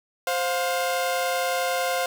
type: tone pair together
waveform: sawtooth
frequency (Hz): 523.3 / 708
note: C5 / F5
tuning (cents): 0 / +23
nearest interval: perfect fourth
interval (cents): 523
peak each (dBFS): -22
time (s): 0.27-2.06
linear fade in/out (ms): 2
effects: 7-bit